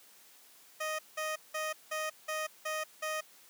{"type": "tone bursts", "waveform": "15% pulse", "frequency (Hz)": 622.3, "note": "D#5", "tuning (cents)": 0, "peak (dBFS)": -27, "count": 7, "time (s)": [0.8, 3.21], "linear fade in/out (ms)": 10, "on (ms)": 190, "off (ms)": 180, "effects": ["white hiss -59 dBFS RMS until 3.49 s", "high-pass 200 Hz 12 dB/octave"]}